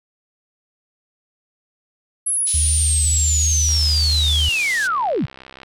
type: linear sweep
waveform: sine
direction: down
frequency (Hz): 10930 to 80.8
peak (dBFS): -17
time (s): 2.26-5.26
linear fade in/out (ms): 10
type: band-pass noise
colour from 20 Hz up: pink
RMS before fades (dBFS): -30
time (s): 2.46-4.88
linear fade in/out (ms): 20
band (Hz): 3400 to 9600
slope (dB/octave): 24
type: tone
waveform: sine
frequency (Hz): 76.3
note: D#2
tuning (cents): -33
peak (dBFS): -17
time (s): 2.54-4.49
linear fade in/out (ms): 5
type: click train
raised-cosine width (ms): 0.3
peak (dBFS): -22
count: 129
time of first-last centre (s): 3.69-5.632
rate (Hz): 65.9
effects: none